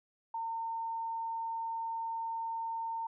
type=tone; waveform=sine; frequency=910 Hz; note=A#5; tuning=42 cents flat; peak=-34 dBFS; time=0.34-3.07 s; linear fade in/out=5 ms; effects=none